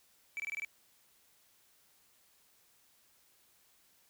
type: tone bursts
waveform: triangle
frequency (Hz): 2310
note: D7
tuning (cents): -29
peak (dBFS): -34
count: 6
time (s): 0.37-0.648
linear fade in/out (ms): 0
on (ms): 28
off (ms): 22
effects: white hiss -68 dBFS RMS until 4.09 s